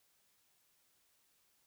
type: silence
effects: white hiss -74 dBFS RMS until 1.66 s